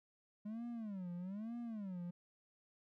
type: tone with vibrato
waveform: triangle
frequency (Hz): 204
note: G#3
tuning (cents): -31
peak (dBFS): -40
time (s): 0.45-2.11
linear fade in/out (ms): 10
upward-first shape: sine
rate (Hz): 1.1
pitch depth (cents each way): 270
effects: none